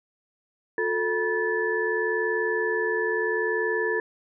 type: tone cluster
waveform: sine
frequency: 360 / 440.7 / 967 / 1741 Hz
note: F#4 / A4 / B5 / A6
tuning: -47 / +3 / -37 / -19 cents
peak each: -30 / -26 / -34 / -27 dBFS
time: 0.78-4 s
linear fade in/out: 2 ms
effects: none